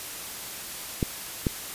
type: clicks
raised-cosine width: 3 ms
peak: -10 dBFS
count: 2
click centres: 1.028 / 1.468 s
effects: white hiss -37 dBFS RMS until 1.74 s + resampled to 32000 Hz